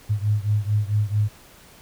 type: beating tone pair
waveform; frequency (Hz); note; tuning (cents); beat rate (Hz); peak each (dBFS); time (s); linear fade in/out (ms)
sine; 103.3 / 107.8; G#2 / A2; -9 / -35; 4.5; -21 / -23; 0.09-1.29; 20
effects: pink hiss -49 dBFS RMS until 1.81 s